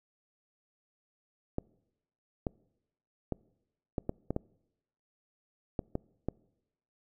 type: clicks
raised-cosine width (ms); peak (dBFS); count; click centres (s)
2; -18; 10; 1.584 / 2.468 / 3.323 / 3.982 / 4.094 / 4.306 / 4.364 / 5.792 / 5.954 / 6.286
effects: noise-tail reverb RT60 0.9 s tail -25 dB re dry